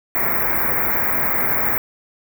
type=band-stop noise; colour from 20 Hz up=white; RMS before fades=-19 dBFS; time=0.15-1.78 s; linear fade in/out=0 ms; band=2300 to 14000 Hz; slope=96 dB/octave; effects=none